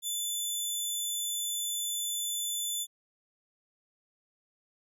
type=tone; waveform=15% pulse; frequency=3500 Hz; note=A7; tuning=10 cents flat; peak=-24 dBFS; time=0.02-2.87 s; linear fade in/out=50 ms; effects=none